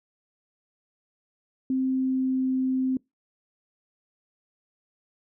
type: tone with pitch glide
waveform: sine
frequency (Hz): 261.6 to 260.1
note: C4 to C4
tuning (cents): 0 to -10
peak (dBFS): -22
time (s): 1.7-2.97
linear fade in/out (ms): 2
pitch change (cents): -10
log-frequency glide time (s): 1.86-2.53
effects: noise-tail reverb RT60 0.2 s tail -25 dB re dry